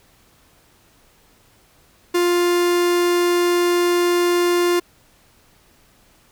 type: tone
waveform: 45% pulse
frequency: 350.9 Hz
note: F4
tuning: 8 cents sharp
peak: -15 dBFS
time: 2.14-4.8 s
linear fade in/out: 10 ms
effects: pink hiss -55 dBFS RMS until 6.31 s